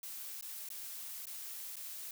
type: noise with dropouts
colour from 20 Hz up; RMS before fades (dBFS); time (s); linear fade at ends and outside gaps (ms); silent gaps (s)
blue; -45; 0.03-2.11; 2; 0.411-0.424 / 0.689-0.702 / 1.256-1.268 / 1.758-1.766
effects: none